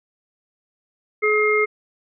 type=harmonic tone; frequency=424.7 Hz; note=G#4; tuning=39 cents sharp; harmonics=1 / 3 / 5; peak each=-18 / -24 / -19 dBFS; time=1.22-1.66 s; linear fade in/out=20 ms; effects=none